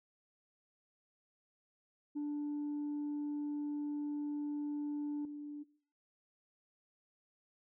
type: tone with level steps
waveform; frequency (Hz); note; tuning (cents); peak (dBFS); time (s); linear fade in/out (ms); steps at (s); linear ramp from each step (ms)
sine; 293.4; D4; -2; -33 / -41; 2.15-5.64; 20; 5.25; 2
effects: noise-tail reverb RT60 0.5 s tail -20 dB re dry + tanh soft clip ceiling -34 dBFS